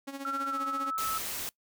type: tone with tremolo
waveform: sawtooth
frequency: 275.6 Hz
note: C#4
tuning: 10 cents flat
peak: -31 dBFS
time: 0.07-0.91 s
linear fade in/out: 10 ms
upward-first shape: sine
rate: 15 Hz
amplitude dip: 70%
type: tone with pitch glide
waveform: sine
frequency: 1359 to 1306.7 Hz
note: F6 to E6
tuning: -48 to -16 cents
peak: -30 dBFS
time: 0.25-1.18 s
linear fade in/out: 2 ms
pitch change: -68 cents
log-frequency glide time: 0.48-0.59 s
type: noise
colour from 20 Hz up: white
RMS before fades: -36 dBFS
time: 0.98-1.49 s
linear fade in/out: 0 ms
effects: noise-tail reverb RT60 0.1 s tail -22 dB re dry